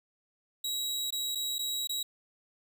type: tone with dropouts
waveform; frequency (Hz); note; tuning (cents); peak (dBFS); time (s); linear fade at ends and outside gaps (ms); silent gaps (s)
sawtooth; 3859; B7; -41; -28; 0.64-2.03; 5; 1.106-1.124 / 1.35-1.354 / 1.584-1.59 / 1.873-1.893
effects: none